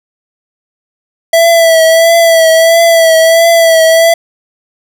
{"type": "tone with vibrato", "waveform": "square", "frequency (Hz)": 659.3, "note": "E5", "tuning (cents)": 0, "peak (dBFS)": -4, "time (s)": [1.33, 4.14], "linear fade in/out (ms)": 5, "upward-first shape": "triangle", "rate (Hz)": 1.5, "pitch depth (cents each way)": 42, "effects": []}